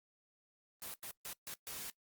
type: noise bursts at uneven times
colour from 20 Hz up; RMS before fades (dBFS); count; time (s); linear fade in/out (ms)
white; -45; 5; 0.82-0.94 / 1.03-1.11 / 1.25-1.33 / 1.47-1.54 / 1.67-1.9; 0
effects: noise-tail reverb RT60 0.1 s tail -21 dB re dry + Opus 24 kbps